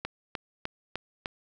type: click train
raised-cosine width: 0.3 ms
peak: -16 dBFS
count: 5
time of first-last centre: 0.05-1.258 s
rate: 3.31 Hz
effects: none